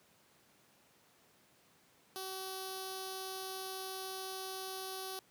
5% pulse tone with notch filter, 379.7 Hz, F#4, 45 cents sharp, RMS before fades -43 dBFS, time 2.16-5.19 s, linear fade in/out 0 ms, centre 2100 Hz, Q 0.55, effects pink hiss -67 dBFS RMS until 5.3 s + high-pass 150 Hz 12 dB/octave

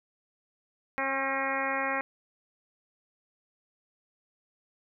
harmonic tone with a mistuned harmonic, 270.5 Hz, C#4, 42 cents flat, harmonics 1 / 2 / 3 / 4 / 5 / 6 / 7 / 8 / 9, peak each -39 / -35 / -35 / -35 / -38 / -37 / -34 / -37 / -40 dBFS, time 0.98-2.01 s, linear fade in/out 0 ms, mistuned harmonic 6, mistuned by -23 cents, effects none

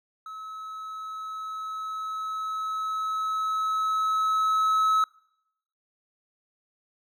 triangle tone with level ramp, 1291 Hz, E6, 37 cents flat, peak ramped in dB -35 to -17 dBFS, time 0.26-5.04 s, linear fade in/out 2 ms, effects noise-tail reverb RT60 0.8 s tail -25 dB re dry

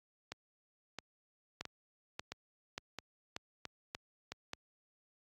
two click trains, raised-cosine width 0.2 ms, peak -24 / -22 dBFS, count 7 / 6, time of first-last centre 0.32-4.32 / 1.61-4.534 s, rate 1.5 / 1.71 Hz, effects high-pass 60 Hz 12 dB/octave + Opus 48 kbps

